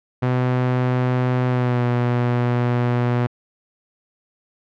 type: tone with pitch glide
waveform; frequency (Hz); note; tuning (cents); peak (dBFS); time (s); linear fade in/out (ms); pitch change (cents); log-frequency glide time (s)
sawtooth; 126 to 121.85; B2 to B2; +35 to -23; -13; 0.22-3.27; 10; -58; 1.48-1.84
effects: low-pass 2000 Hz 12 dB/octave